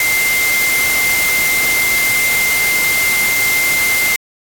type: tone in noise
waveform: sine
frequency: 2093 Hz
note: C7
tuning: in tune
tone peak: -13 dBFS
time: 0-4.16 s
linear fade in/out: 2 ms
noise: white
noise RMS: -18 dBFS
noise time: 0-4.16 s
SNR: +2 dB
effects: AAC 64 kbps